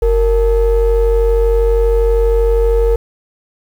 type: ring-modulated tone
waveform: triangle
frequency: 207.7 Hz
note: G#3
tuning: in tune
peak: -4 dBFS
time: 0.02-2.96 s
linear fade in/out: 5 ms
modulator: 254 Hz
effects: 7-bit